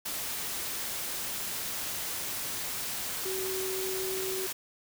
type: tone in noise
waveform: sine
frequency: 378.5 Hz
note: F#4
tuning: 39 cents sharp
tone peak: -33 dBFS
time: 3.25-4.47 s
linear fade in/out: 10 ms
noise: white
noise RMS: -35 dBFS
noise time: 0.05-4.53 s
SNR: -1 dB
effects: none